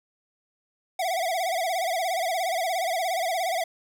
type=tone with vibrato; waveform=square; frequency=705 Hz; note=F5; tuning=16 cents sharp; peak=-25 dBFS; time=0.99-3.64 s; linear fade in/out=5 ms; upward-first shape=sine; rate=17 Hz; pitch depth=140 cents each way; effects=none